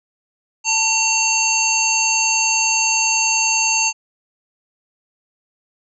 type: harmonic tone with a mistuned harmonic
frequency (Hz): 910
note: A#5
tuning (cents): -42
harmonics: 1 / 3 / 5 / 7 / 8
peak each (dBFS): -23 / -19 / -24 / -19 / -24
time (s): 0.64-3.93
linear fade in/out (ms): 50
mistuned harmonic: 1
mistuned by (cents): -38
effects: none